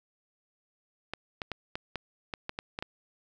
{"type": "clicks", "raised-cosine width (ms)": 0.3, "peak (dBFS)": -18, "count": 10, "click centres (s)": [1.136, 1.418, 1.517, 1.755, 1.957, 2.338, 2.494, 2.589, 2.789, 2.825], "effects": []}